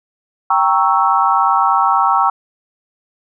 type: chord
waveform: sine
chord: G diminished seventh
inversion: none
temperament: equal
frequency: 784 / 932.3 / 1108.7 / 1318.5 Hz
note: G5 / Bb5 / Db6 / Fb6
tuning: 0 / 0 / 0 / 0 cents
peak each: -16 dBFS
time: 0.5-2.3 s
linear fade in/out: 5 ms
effects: none